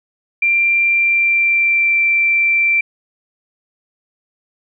sine tone with pitch glide, 2370 to 2348 Hz, D7 to D7, +15 to -1 cents, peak -11 dBFS, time 0.42-2.81 s, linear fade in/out 5 ms, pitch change -16 cents, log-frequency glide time 0.84-2 s, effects none

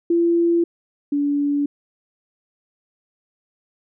sine tone pair in turn, 340 / 287.2 Hz, F4 / D4, -46 / -39 cents, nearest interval minor third, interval 293 cents, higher first, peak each -14 / -17 dBFS, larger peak first, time 0.1-0.64 / 1.12-1.66 s, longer neither, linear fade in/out 5 ms, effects none

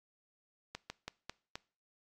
slowing click train, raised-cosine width 0.2 ms, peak -23 dBFS, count 5, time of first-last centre 0.75-1.555 s, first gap 150 ms, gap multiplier 1.2, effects noise-tail reverb RT60 0.4 s tail -22 dB re dry + AAC 64 kbps

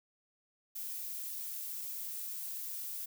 violet noise, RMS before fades -41 dBFS, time 0.75-3.06 s, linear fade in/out 10 ms, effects none

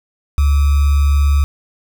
sine tone with sample-and-hold, 71.3 Hz, C#2, 49 cents sharp, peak -9 dBFS, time 0.38-1.44 s, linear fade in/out 0 ms, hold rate 1225 Hz, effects none

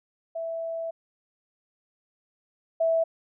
sine tone pair in turn, 659.3 / 655.9 Hz, E5 / E5, 0 / -9 cents, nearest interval unison, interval 9 cents, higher first, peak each -29 / -20 dBFS, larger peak second, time 0.35-0.91 / 2.8-3.04 s, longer first, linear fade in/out 10 ms, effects none

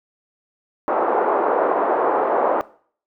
pink band-pass noise, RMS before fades -19 dBFS, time 0.88-2.61 s, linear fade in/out 0 ms, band 400 to 1100 Hz, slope 24 dB/octave, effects noise-tail reverb RT60 0.5 s tail -19 dB re dry

